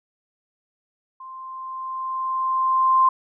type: tone with level ramp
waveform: sine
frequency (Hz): 1046.5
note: C6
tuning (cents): 0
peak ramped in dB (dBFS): -36 to -12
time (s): 1.2-3.09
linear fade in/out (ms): 5
effects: none